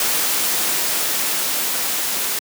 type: noise with level ramp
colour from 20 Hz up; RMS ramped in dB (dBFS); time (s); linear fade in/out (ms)
white; -19 to -22; 0-2.39; 2
effects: high-pass 200 Hz 12 dB/octave